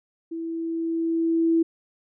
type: tone with level ramp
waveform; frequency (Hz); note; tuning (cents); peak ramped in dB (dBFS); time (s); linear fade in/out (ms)
sine; 329.6; E4; 0; -29 to -16; 0.31-1.63; 10
effects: none